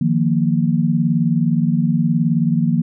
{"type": "chord", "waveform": "sine", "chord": "Eb suspended second", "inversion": "none", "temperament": "equal", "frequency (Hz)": [155.56, 174.61, 233.1], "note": ["Eb3", "F3", "Bb3"], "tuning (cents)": [0, 0, 0], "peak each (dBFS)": -18, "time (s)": [0.01, 2.82], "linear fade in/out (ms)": 5, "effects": []}